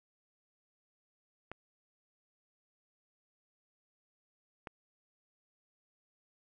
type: clicks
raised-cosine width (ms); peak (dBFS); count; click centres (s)
0.5; -27; 2; 1.516 / 4.672
effects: none